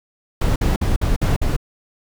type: noise bursts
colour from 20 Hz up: brown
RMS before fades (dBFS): -17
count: 6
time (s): 0.41-1.565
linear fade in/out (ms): 5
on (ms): 150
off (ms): 51
effects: none